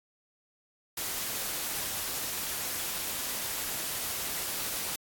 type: noise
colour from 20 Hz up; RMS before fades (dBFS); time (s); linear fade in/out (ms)
white; -34; 0.97-4.96; 5
effects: AAC 64 kbps